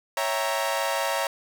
sawtooth chord, C# diminished seventh, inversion none, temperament equal, 554.4 / 659.3 / 784 / 932.3 Hz, C#5 / E5 / G5 / Bb5, 0 / 0 / 0 / 0 cents, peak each -25 / -26 / -30 / -25 dBFS, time 0.17-1.27 s, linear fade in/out 2 ms, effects none

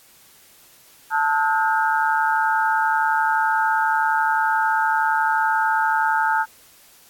sine tone cluster, 883 / 1289 / 1441 / 1592 Hz, A5 / E6 / F#6 / G6, +6 / -39 / -46 / +26 cents, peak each -19 / -26 / -23 / -26 dBFS, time 1.1-6.46 s, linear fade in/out 50 ms, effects white hiss -51 dBFS RMS until 7.09 s + AAC 64 kbps

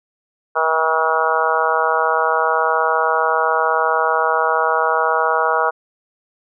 harmonic tone with a mistuned harmonic, 160.4 Hz, E3, 47 cents flat, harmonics 3 / 4 / 5 / 6 / 7 / 8 / 9, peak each -22 / -22 / -22 / -22 / -22 / -22 / -22 dBFS, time 0.55-5.71 s, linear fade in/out 20 ms, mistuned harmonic 9, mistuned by -15 cents, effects none

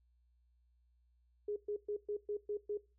sine tone bursts, 415.3 Hz, G#4, in tune, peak -35 dBFS, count 7, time 1.48-2.774 s, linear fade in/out 5 ms, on 82 ms, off 120 ms, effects noise-tail reverb RT60 0.3 s tail -20 dB re dry + added 60 Hz sine -69 dBFS peak until 2.98 s

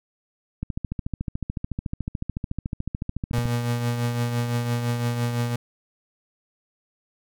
click train, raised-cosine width 5 ms, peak -15 dBFS, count 40, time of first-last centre 0.63-3.456 s, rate 13.8 Hz
35% pulse tone with tremolo, 119.6 Hz, A#2, 45 cents sharp, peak -19 dBFS, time 3.33-5.56 s, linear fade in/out 5 ms, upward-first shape triangle, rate 5.9 Hz, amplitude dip 50%
effects none

